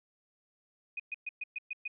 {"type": "tone bursts", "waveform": "sine", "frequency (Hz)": 2489, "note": "D#7", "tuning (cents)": 0, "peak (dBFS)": -34, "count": 7, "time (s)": [0.97, 1.879], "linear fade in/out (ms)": 5, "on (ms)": 27, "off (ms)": 120, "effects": []}